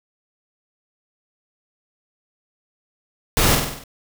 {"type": "noise with echo", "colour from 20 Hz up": "pink", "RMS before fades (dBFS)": -17, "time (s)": [3.37, 3.55], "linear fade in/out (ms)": 0, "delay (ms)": 48, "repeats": 6, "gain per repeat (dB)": -4, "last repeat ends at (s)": 3.838, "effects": []}